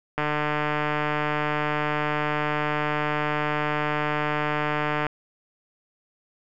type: click train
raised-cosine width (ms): 0.5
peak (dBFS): -10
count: 734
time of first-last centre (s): 0.18-5.067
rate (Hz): 150
effects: none